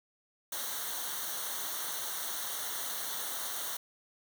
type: noise with comb filter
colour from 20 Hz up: white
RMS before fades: -37 dBFS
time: 0.52-3.77 s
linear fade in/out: 5 ms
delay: 0.4 ms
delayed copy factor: -0.8
effects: none